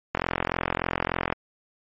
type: click train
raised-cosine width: 0.5 ms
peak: -8 dBFS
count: 52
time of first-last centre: 0.15-1.325 s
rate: 43.4 Hz
effects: MP3 32 kbps